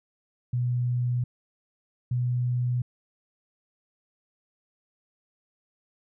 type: tone pair in turn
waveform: sine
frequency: 122.9 / 123.39 Hz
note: B2 / B2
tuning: -8 / -1 cents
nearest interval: unison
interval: 7 cents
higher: second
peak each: -23 dBFS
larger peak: neither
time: 0.53-1.24 / 2.11-2.82 s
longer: neither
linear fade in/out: 5 ms
effects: none